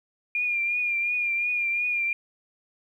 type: tone with vibrato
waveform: sine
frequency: 2411 Hz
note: D7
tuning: 45 cents sharp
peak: -23 dBFS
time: 0.35-2.13 s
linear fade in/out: 2 ms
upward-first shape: triangle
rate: 2.8 Hz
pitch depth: 45 cents each way
effects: 10-bit